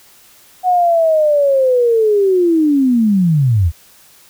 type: linear sweep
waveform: sine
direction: down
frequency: 740 to 74 Hz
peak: -9 dBFS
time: 0.63-3.72 s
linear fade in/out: 50 ms
effects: white hiss -46 dBFS RMS until 4.29 s